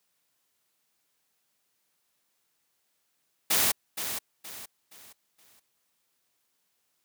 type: noise with echo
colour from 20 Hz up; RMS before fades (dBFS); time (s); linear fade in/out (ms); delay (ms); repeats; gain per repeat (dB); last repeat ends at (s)
white; -24; 3.5-3.72; 10; 470; 4; -9; 5.6
effects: white hiss -75 dBFS RMS until 7.04 s + high-pass 100 Hz 12 dB/octave